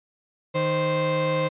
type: tone pair together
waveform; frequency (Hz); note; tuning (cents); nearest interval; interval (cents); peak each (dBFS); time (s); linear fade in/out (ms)
35% pulse; 155.56 / 522.8; D#3 / C5; 0 / -1; octave + major sixth; 2099; -25 / -21; 0.54-1.49; 20
effects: resampled to 8000 Hz